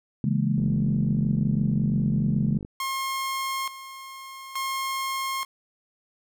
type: chord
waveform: sine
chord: A# half-diminished seventh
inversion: first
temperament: equal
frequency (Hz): 138.59 / 164.81 / 207.7 / 233.1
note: C#3 / E3 / G#3 / A#3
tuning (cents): 0 / 0 / 0 / 0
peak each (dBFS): -25 / -27 / -25 / -31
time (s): 0.24-2.58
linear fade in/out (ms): 2
type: click train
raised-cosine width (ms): 3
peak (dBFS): -25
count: 103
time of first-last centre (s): 0.58-2.649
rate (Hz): 49.3
type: tone with tremolo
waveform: sawtooth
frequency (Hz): 1072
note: C6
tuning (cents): +42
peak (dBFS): -23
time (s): 2.8-5.45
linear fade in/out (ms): 2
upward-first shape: square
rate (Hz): 0.57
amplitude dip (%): 75
effects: none